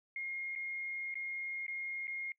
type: tone with dropouts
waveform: sine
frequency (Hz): 2139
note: C7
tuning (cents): +38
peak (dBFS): -37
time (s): 0.16-2.32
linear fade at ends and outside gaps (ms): 2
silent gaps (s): 0.553-0.559 / 1.142-1.154 / 1.666-1.68 / 2.071-2.078
effects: noise-tail reverb RT60 0.1 s tail -24 dB re dry